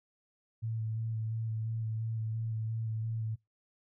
sine tone with vibrato, 111.6 Hz, A2, 25 cents sharp, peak -32 dBFS, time 0.62-3.36 s, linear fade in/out 20 ms, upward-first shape square, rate 2.9 Hz, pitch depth 17 cents each way, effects noise-tail reverb RT60 0.2 s tail -25 dB re dry

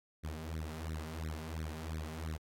sawtooth tone with flanger, 79 Hz, D#2, 27 cents sharp, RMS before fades -41 dBFS, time 0.23-2.38 s, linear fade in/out 20 ms, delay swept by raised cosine 0.5 to 5 ms, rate 2.9 Hz, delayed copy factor +0.95, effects AAC 48 kbps

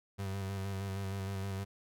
35% pulse tone with vibrato, 97.3 Hz, G2, 12 cents flat, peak -34 dBFS, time 0.18-1.65 s, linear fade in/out 20 ms, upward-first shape square, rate 6.4 Hz, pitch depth 24 cents each way, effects none

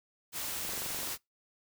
white noise, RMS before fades -37 dBFS, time 0.32-1.18 s, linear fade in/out 50 ms
click train, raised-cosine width 1 ms, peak -30 dBFS, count 11, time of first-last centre 0.65-1.074 s, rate 23.6 Hz
effects noise-tail reverb RT60 0.2 s tail -26 dB re dry

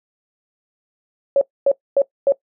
sine tone bursts, 555 Hz, C#5, 2 cents sharp, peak -10 dBFS, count 4, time 1.36-2.322 s, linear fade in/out 2 ms, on 53 ms, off 250 ms, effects noise-tail reverb RT60 0.1 s tail -20 dB re dry

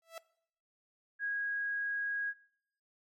sawtooth tone with exponential growth, 659.3 Hz, E5, in tune, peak -35 dBFS, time 0.02-0.18 s, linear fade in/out 2 ms, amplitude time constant 34 ms
sine tone, 1646 Hz, G#6, 16 cents flat, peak -32 dBFS, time 1.19-2.34 s, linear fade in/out 50 ms
effects noise-tail reverb RT60 0.7 s tail -21 dB re dry + MP3 64 kbps

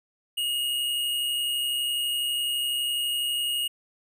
square tone with amplitude modulation, 2867 Hz, F7, 45 cents sharp, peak -24 dBFS, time 0.37-3.68 s, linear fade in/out 10 ms, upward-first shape sine, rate 132 Hz, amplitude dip 35%, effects none

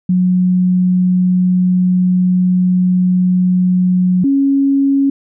sine tone pair in turn, 182.1 / 275.9 Hz, F#3 / C#4, -27 / -8 cents, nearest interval perfect fifth, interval 719 cents, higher second, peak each -9 / -9 dBFS, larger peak neither, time 0.09-4.24 / 4.24-5.1 s, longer first, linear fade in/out 5 ms, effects none

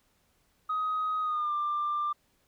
sine tone with pitch glide, 1257 to 1187.8 Hz, D#6 to D6, +17 to +19 cents, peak -26 dBFS, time 0.69-2.13 s, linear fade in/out 10 ms, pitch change -98 cents, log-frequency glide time 1.21-1.53 s, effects tanh soft clip ceiling -24 dBFS + pink hiss -70 dBFS RMS until 2.47 s

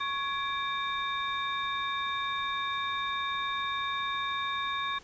sine tone cluster, 1107 / 1680 / 2332 / 3671 Hz, C#6 / G#6 / D7 / A#7, -3 / +19 / -13 / -27 cents, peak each -32 / -37 / -39 / -36 dBFS, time 0-4.99 s, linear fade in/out 10 ms, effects pink hiss -54 dBFS RMS until 5.03 s + resampled to 16000 Hz

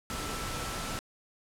sine tone in noise, 1328 Hz, E6, 12 cents sharp, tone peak -42 dBFS, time 0.1-0.99 s, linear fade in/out 0 ms, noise pink, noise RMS -36 dBFS, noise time 0.1-0.99 s, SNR -9 dB, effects low-pass 11000 Hz 12 dB/octave

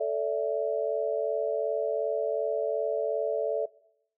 sine chord, A suspended fourth, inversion none, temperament equal with one note detuned, 440 / 576.6 / 659.3 Hz, A4 / D5 / E5, 0 / -32 / 0 cents, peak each -30 dBFS, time 0-3.66 s, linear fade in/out 10 ms, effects noise-tail reverb RT60 0.7 s tail -21 dB re dry

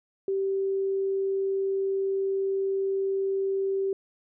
sine tone, 388.7 Hz, G4, 15 cents flat, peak -24 dBFS, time 0.28-3.93 s, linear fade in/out 2 ms, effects none

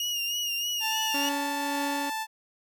30% pulse tone with vibrato, 2852 Hz, F7, 36 cents sharp, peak -25 dBFS, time 0-1.29 s, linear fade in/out 2 ms, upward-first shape sine, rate 3.2 Hz, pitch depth 46 cents each way
sawtooth tone, 880 Hz, A5, in tune, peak -26 dBFS, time 0.8-2.27 s, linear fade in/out 50 ms
sawtooth tone with tremolo, 282 Hz, C#4, 30 cents sharp, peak -25 dBFS, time 1.14-2.1 s, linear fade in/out 5 ms, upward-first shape triangle, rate 1.8 Hz, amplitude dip 40%
effects none

